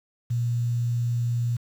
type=tone; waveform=sine; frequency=119.4 Hz; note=A#2; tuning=42 cents sharp; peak=-22 dBFS; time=0.3-1.57 s; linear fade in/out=10 ms; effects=8-bit